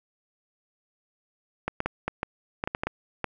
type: clicks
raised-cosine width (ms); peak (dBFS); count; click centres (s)
0.5; -12; 11; 1.68 / 1.804 / 1.86 / 2.08 / 2.231 / 2.639 / 2.675 / 2.749 / 2.835 / 2.87 / 3.243
effects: none